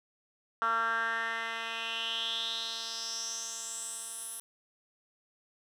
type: tone with band-pass filter sweep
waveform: 10% pulse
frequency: 227.5 Hz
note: A#3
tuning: 42 cents flat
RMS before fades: -35 dBFS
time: 0.62-4.4 s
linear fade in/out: 0 ms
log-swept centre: 1300 to 11000 Hz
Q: 5.3
effects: none